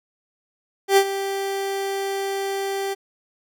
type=tone with ADSR envelope; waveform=30% pulse; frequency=392.3 Hz; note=G4; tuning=1 cent sharp; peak=-8 dBFS; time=0.88-2.95 s; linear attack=90 ms; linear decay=67 ms; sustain=-13 dB; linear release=24 ms; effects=none